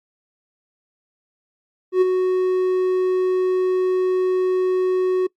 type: tone with ADSR envelope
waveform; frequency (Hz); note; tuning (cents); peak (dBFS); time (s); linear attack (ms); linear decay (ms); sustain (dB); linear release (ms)
triangle; 369.7; F#4; -1; -8; 1.92-5.27; 95; 21; -6; 8
effects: noise-tail reverb RT60 0.1 s tail -23 dB re dry + Opus 48 kbps